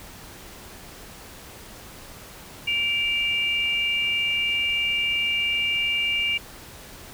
sine tone pair together, 2333 / 2810 Hz, D7 / F7, -12 / +10 cents, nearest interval minor third, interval 322 cents, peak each -24 / -24 dBFS, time 2.67-6.38 s, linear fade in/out 10 ms, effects pink hiss -43 dBFS RMS until 7.13 s

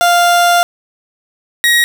30% pulse tone pair in turn, 698 / 1893.8 Hz, F5 / A#6, -1 / +27 cents, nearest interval octave + perfect fourth, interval 1728 cents, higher second, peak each -5 dBFS, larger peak neither, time 0.01-0.63 / 1.64-1.84 s, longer first, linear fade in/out 0 ms, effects none

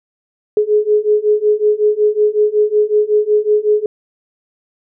sine beating tone pair, 419.1 / 424.5 Hz, G#4 / G#4, +16 / +38 cents, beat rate 5.4 Hz, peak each -14 / -13 dBFS, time 0.57-3.86 s, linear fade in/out 2 ms, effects none

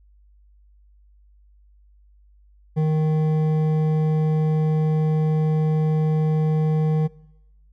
sine tone with hard clipping, 155.56 Hz, D#3, in tune, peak -19 dBFS, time 2.76-7.08 s, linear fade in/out 20 ms, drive 9 dB, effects noise-tail reverb RT60 0.9 s tail -22 dB re dry + added 50 Hz sine -51 dBFS peak until 7.72 s

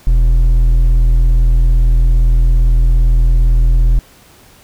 sine tone with hard clipping, 41.2 Hz, E1, in tune, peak -8 dBFS, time 0.07-3.99 s, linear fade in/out 0 ms, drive 5 dB, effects pink hiss -44 dBFS RMS until 4.63 s

